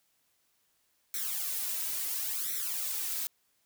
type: noise with flanger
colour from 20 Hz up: blue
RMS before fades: -34 dBFS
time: 1.14-3.27 s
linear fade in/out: 0 ms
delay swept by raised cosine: 0.51 to 3.11 ms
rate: 0.72 Hz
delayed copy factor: +0.9
effects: white hiss -73 dBFS RMS until 3.65 s